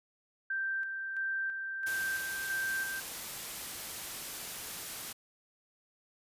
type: tone with tremolo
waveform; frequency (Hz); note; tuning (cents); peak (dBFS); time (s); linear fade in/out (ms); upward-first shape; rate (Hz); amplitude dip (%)
sine; 1568; G6; 0; -31; 0.5-3; 5; square; 1.5; 40
type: noise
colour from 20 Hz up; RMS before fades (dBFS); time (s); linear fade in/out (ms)
white; -41; 1.86-5.13; 10
effects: resampled to 32000 Hz